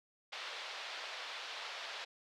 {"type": "band-pass noise", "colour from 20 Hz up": "white", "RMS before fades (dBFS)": -45, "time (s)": [0.32, 2.05], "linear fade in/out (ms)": 10, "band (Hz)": [520, 4200], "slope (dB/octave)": 24, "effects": []}